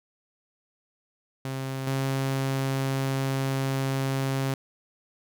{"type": "tone pair in turn", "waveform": "sawtooth", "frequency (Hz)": [133.4, 134.79], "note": ["C3", "C#3"], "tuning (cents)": [34, -48], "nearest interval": "unison", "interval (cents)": 18, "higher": "second", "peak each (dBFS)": [-26, -21], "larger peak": "second", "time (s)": [[1.45, 1.87], [1.87, 4.54]], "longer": "second", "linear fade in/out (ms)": 2, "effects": []}